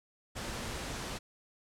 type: tone in noise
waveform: sine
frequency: 227.2 Hz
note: A#3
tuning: 44 cents flat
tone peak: -48 dBFS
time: 0.39-0.73 s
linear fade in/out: 20 ms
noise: pink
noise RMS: -39 dBFS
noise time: 0.35-1.19 s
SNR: -12 dB
effects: low-pass 9000 Hz 12 dB/octave